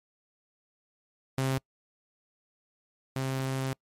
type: tone pair in turn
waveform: sawtooth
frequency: 132.9 / 132.9 Hz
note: C3 / C3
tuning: +27 / +27 cents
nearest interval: unison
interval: 0 cents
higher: neither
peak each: -22 / -25 dBFS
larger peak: first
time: 1.38-1.58 / 3.16-3.73 s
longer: second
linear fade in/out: 2 ms
effects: noise-tail reverb RT60 0.1 s tail -26 dB re dry + MP3 64 kbps